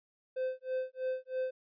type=tone with tremolo; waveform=triangle; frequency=516 Hz; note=C5; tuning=24 cents flat; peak=-28 dBFS; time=0.36-1.51 s; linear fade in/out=10 ms; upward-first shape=sine; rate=3.1 Hz; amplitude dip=100%; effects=resampled to 11025 Hz